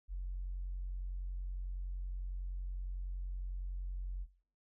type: tone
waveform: sine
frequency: 45.4 Hz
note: F#1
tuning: 32 cents flat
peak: -36 dBFS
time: 0.08-4.27 s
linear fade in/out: 50 ms
effects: noise-tail reverb RT60 0.5 s tail -21 dB re dry + tanh soft clip ceiling -33 dBFS